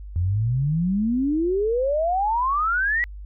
sine exponential sweep, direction up, 83.1 to 1975.5 Hz, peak -19 dBFS, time 0.16-3.04 s, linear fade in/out 0 ms, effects added 50 Hz sine -34 dBFS peak until 3.25 s

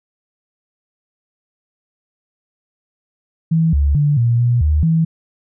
sine tone with pitch steps, 162.7 / 71.3 / 146.3 / 118.1 / 120.7 / 75.9 / 162.6 Hz, E3 / C#2 / D3 / A#2 / B2 / D#2 / E3, -22 / +49 / -6 / +23 / -39 / -42 / -23 cents, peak -11 dBFS, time 3.51-5.05 s, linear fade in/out 10 ms, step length 220 ms, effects none

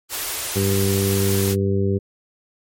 white band-stop noise, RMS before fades -26 dBFS, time 0.09-1.56 s, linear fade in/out 50 ms, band 130 to 280 Hz, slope 48 dB/octave
harmonic tone, 98 Hz, G2, in tune, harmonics 1 / 2 / 3 / 4 / 5, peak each -20 / -23 / -30 / -22 / -30 dBFS, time 0.55-1.99 s, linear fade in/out 20 ms
effects MP3 64 kbps

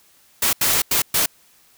white noise bursts at uneven times, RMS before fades -18 dBFS, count 4, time 0.42-0.53 / 0.61-0.82 / 0.91-1.02 / 1.14-1.26 s, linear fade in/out 5 ms, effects white hiss -55 dBFS RMS until 1.77 s

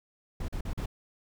brown noise bursts, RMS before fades -33 dBFS, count 4, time 0.4-0.859 s, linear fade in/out 5 ms, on 84 ms, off 41 ms, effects none

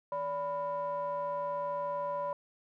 triangle ring-modulated tone, 207.7 Hz, G#3, in tune, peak -27 dBFS, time 0.12-2.33 s, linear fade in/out 2 ms, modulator 784 Hz, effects none

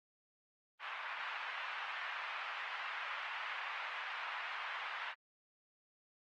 pink band-pass noise, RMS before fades -43 dBFS, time 0.79-5.15 s, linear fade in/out 50 ms, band 930 to 2800 Hz, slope 24 dB/octave, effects Opus 24 kbps

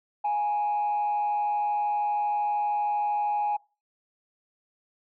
sine tone with frequency modulation, 830.6 Hz, G#5, in tune, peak -22 dBFS, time 0.24-3.57 s, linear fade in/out 10 ms, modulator 126 Hz, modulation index 0.27, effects noise-tail reverb RT60 0.3 s tail -23 dB re dry + tanh soft clip ceiling -21 dBFS

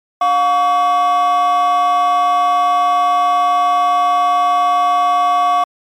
triangle tone pair together, 713 / 1131.8 Hz, F5 / C#6, +36 / +36 cents, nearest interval minor sixth, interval 800 cents, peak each -10 dBFS, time 0.21-5.64 s, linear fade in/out 5 ms, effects tanh soft clip ceiling -6 dBFS + MP3 96 kbps

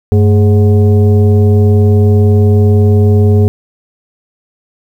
sine tone with frequency modulation, 98 Hz, G2, in tune, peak -4 dBFS, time 0.12-3.48 s, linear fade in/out 0 ms, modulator 318 Hz, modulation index 0.71, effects 7-bit

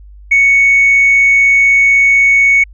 sine tone, 2221 Hz, C#7, 3 cents sharp, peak -4 dBFS, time 0.31-2.64 s, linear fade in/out 10 ms, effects tanh soft clip ceiling -2 dBFS + added 50 Hz sine -33 dBFS peak until 2.73 s

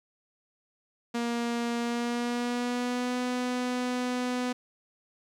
sawtooth tone with pitch glide, 236 to 248.9 Hz, A#3 to B3, +22 to +14 cents, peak -24 dBFS, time 1.14-4.53 s, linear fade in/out 10 ms, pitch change +92 cents, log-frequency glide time 1.79-3.18 s, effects low-pass 8000 Hz 12 dB/octave + 11-bit

